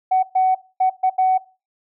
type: tone bursts at uneven times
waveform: sine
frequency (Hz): 750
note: F#5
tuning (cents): +23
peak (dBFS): -12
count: 5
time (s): 0.11-0.23 / 0.35-0.55 / 0.8-0.9 / 1.03-1.1 / 1.18-1.38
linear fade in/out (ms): 10
effects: noise-tail reverb RT60 0.3 s tail -19 dB re dry + tanh soft clip ceiling -9 dBFS